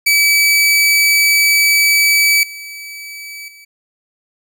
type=tone with level steps; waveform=sawtooth; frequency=2295 Hz; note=D7; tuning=40 cents flat; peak=-6 / -25 / -35 dBFS; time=0.06-3.65 s; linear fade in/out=10 ms; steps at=2.43 / 3.48 s; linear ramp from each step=2 ms; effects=none